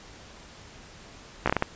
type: slowing click train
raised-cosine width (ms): 0.5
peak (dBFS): -7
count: 6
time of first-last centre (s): 1.46-1.624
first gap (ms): 15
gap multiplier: 1.4
effects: pink hiss -48 dBFS RMS until 1.75 s + resampled to 16000 Hz